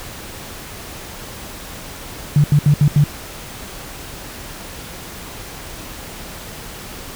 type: tone bursts at uneven times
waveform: sine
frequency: 146.2 Hz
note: D3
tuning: 7 cents flat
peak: -8 dBFS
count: 5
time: 2.36-2.44 / 2.52-2.59 / 2.66-2.74 / 2.81-2.88 / 2.96-3.04 s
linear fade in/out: 2 ms
effects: pink hiss -33 dBFS RMS until 7.15 s